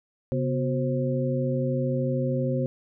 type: tone cluster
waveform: sine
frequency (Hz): 134 / 247 / 369.7 / 528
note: C3 / B3 / F#4 / C5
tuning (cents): +42 / 0 / -1 / +16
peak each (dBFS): -26 / -29 / -33 / -29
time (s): 0.32-2.66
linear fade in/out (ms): 0
effects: none

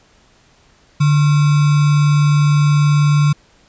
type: tone with sample-and-hold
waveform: sine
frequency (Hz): 146.83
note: D3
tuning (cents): 0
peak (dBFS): -9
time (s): 1-3.33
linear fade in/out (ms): 10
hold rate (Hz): 1225
effects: pink hiss -52 dBFS RMS until 3.68 s + resampled to 16000 Hz

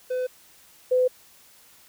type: tone pair in turn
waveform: triangle / sine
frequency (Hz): 506 / 506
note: B4 / B4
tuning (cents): +42 / +42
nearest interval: unison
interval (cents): 0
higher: neither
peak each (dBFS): -22 / -17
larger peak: second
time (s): 0.1-0.27 / 0.91-1.08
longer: neither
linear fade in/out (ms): 10
effects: white hiss -54 dBFS RMS until 1.88 s

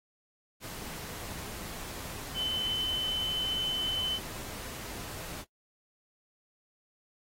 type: tone in noise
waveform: sine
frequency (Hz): 3043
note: F#7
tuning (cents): +48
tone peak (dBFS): -29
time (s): 2.34-4.2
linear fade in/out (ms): 50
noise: pink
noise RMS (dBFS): -42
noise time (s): 0.6-5.45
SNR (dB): +10
effects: noise-tail reverb RT60 0.1 s tail -18 dB re dry + AAC 48 kbps

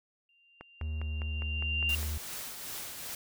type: tone with exponential growth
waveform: sine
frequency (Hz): 2783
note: F7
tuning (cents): -7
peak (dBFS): -26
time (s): 0.29-1.95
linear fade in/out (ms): 2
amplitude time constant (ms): 360
type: click train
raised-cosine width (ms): 0.5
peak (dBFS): -28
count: 8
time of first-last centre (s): 0.61-2.03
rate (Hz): 4.93
type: tone with pitch glide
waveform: triangle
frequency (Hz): 77.1 to 75.91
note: D#2 to D#2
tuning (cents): -15 to -42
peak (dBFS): -30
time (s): 0.81-2.18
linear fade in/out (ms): 5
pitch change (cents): -27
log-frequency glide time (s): 0.96-1.08
type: noise with tremolo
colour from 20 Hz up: white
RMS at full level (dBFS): -39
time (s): 1.89-3.15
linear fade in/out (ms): 2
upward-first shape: triangle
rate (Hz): 2.6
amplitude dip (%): 45
effects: none

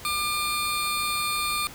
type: tone pair together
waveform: 20% pulse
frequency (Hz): 1199 / 4317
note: D6 / C#8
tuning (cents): +36 / -47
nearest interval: octave + minor seventh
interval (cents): 2217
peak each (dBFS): -21 / -25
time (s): 0.05-1.67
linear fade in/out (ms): 0
effects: pink hiss -43 dBFS RMS until 1.74 s

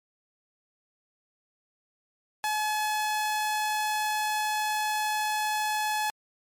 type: tone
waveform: sawtooth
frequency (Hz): 853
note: G#5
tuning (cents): +46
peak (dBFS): -22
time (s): 2.44-6.1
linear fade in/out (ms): 0
effects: MP3 64 kbps

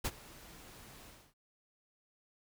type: noise with ADSR envelope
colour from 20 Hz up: pink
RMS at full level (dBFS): -33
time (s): 0.04-1.34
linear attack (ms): 15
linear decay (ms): 47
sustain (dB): -21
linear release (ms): 280
effects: none

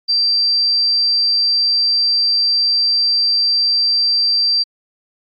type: tone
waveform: sine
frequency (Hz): 4699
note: D8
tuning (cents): 0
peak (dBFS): -12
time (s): 0.08-4.64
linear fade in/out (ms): 20
effects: AAC 64 kbps

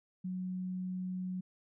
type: tone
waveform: sine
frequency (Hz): 184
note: F#3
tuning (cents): -9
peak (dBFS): -35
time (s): 0.24-1.41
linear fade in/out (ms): 10
effects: none

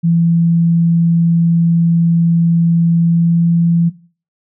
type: tone with pitch glide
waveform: sine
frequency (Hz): 168 to 169.07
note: E3 to E3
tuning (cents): +33 to +44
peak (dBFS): -9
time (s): 0.03-3.9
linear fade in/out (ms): 20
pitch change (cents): +11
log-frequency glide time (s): 2.99-3.47
effects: noise-tail reverb RT60 0.4 s tail -17 dB re dry

